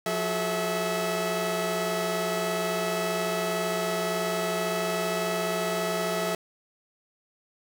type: tone cluster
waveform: sawtooth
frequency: 177.3 / 372.5 / 427.4 / 652 Hz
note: F3 / F#4 / G#4 / E5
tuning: +26 / +12 / +50 / -19 cents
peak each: -29 / -33 / -28 / -25 dBFS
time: 0.06-6.35 s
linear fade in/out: 2 ms
effects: none